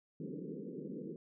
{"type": "band-pass noise", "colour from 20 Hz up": "pink", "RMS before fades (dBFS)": -44, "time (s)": [0.2, 1.16], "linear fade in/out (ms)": 2, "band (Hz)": [150, 490], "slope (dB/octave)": 96, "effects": []}